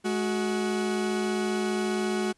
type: tone pair together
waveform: 40% pulse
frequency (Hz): 211.6 / 368.3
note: G#3 / F#4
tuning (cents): +33 / -8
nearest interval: minor seventh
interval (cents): 959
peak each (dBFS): -28 / -27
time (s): 0.04-2.33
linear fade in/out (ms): 20
effects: pink hiss -67 dBFS RMS until 2.37 s + resampled to 24000 Hz